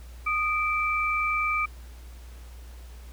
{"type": "tone pair together", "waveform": "sine", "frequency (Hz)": [1236.4, 2334], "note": ["D#6", "D7"], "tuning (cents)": [-11, -11], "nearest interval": "major seventh", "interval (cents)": 1100, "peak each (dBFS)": -26, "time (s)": [0.26, 1.66], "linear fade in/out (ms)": 10, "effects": ["added 60 Hz sine -41 dBFS peak until 3.12 s", "pink hiss -54 dBFS RMS until 3.12 s"]}